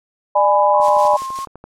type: chord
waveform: sine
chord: G# diminished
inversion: second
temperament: just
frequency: 598 / 830.6 / 996.7 Hz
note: D5 / G#5 / B5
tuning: +31 / 0 / +16 cents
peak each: -15 dBFS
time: 0.35-1.17 s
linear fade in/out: 10 ms
type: tone with vibrato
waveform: sine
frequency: 1069 Hz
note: C6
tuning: 37 cents sharp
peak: -23 dBFS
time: 0.74-1.45 s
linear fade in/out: 2 ms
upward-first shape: sine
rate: 3.2 Hz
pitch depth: 15 cents each way
type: click train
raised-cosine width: 1 ms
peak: -22 dBFS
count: 11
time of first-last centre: 0.8-1.64 s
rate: 11.9 Hz
type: noise with tremolo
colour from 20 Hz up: blue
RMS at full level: -29 dBFS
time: 0.8-1.47 s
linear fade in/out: 50 ms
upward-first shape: square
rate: 5.4 Hz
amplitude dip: 50%
effects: low-pass 7000 Hz 12 dB/octave